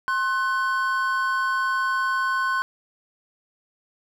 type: tone pair together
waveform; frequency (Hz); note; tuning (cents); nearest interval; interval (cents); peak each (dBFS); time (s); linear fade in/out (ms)
triangle; 1060.7 / 1500; C6 / F#6; +23 / +23; tritone; 600; -22; 0.08-2.62; 0
effects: none